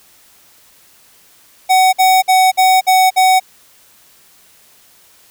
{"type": "tone bursts", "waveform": "square", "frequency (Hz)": 750, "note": "F#5", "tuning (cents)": 23, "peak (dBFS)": -8, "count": 6, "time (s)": [1.69, 3.4], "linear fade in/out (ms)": 20, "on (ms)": 240, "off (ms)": 54, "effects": ["white hiss -48 dBFS RMS until 5.3 s"]}